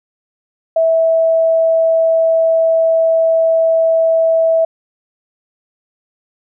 sine tone, 653 Hz, E5, 17 cents flat, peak -9 dBFS, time 0.76-4.65 s, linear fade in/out 5 ms, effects none

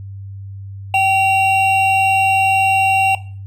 triangle tone pair together, 772 / 2751 Hz, G5 / F7, -27 / -27 cents, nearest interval octave + minor seventh, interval 2200 cents, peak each -11 / -13 dBFS, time 0.94-3.15 s, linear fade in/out 2 ms, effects noise-tail reverb RT60 0.4 s tail -17 dB re dry + added 98 Hz sine -28 dBFS peak until 3.46 s

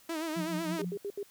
sawtooth tone with vibrato, 320.1 Hz, D#4, 49 cents sharp, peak -29 dBFS, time 0.09-0.82 s, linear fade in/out 5 ms, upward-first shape sine, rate 8 Hz, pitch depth 79 cents each way
sine tone with tremolo, 177.2 Hz, F3, 25 cents sharp, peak -31 dBFS, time 0.36-0.97 s, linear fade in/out 10 ms, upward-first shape triangle, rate 6.4 Hz, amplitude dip 90%
sine tone bursts, 403.6 Hz, G#4, 49 cents flat, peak -33 dBFS, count 4, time 0.79-1.23 s, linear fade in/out 2 ms, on 56 ms, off 72 ms
effects white hiss -60 dBFS RMS until 1.3 s

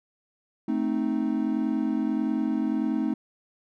triangle chord, A diminished, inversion none, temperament equal, 220 / 261.6 / 311.1 Hz, A3 / C4 / Eb4, 0 / 0 / 0 cents, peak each -26 dBFS, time 0.68-3.14 s, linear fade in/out 5 ms, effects none

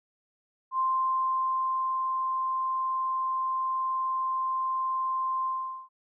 sine tone with ADSR envelope, 1046.5 Hz, C6, in tune, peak -23 dBFS, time 0.71-5.89 s, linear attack 78 ms, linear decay 1200 ms, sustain -3 dB, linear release 430 ms, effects none

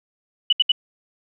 sine tone bursts, 2960 Hz, F#7, in tune, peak -12 dBFS, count 3, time 0.5-0.719 s, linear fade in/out 5 ms, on 27 ms, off 69 ms, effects none

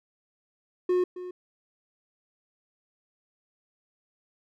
triangle tone with echo, 361.8 Hz, F#4, 39 cents flat, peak -19 dBFS, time 0.89-1.04 s, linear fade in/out 5 ms, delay 270 ms, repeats 1, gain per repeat -14 dB, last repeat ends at 1.31 s, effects none

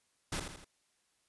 pink noise with echo, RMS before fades -36 dBFS, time 0.32-0.4 s, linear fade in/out 5 ms, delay 82 ms, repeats 3, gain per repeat -6 dB, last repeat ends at 0.646 s, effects white hiss -75 dBFS RMS until 1.28 s + resampled to 24000 Hz

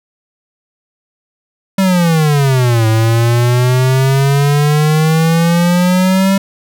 square exponential two-way sweep, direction down then up, 196 to 110 to 196 Hz, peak -9 dBFS, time 1.78-6.38 s, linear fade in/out 5 ms, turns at 2.87 s, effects none

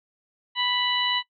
harmonic tone, 987.8 Hz, B5, in tune, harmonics 1 / 2 / 3 / 4, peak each -29 / -29 / -25 / -28 dBFS, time 0.55-1.23 s, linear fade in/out 50 ms, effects noise-tail reverb RT60 0.1 s tail -19 dB re dry

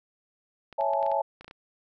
clicks, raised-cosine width 0.3 ms, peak -29 dBFS, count 10, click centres 0.727 / 0.81 / 0.935 / 1.028 / 1.064 / 1.116 / 1.41 / 1.445 / 1.48 / 1.511 s
sine chord, A major seventh, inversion first, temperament equal with one note detuned, 554.4 / 659.3 / 833.5 / 880 Hz, C#5 / E5 / G#5 / A5, 0 / 0 / +6 / 0 cents, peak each -29 dBFS, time 0.78-1.22 s, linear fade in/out 10 ms
effects none

